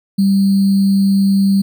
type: tone with sample-and-hold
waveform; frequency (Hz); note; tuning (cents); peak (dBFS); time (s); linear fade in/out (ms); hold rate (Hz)
sine; 196; G3; 0; -9; 0.18-1.62; 10; 4410
effects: none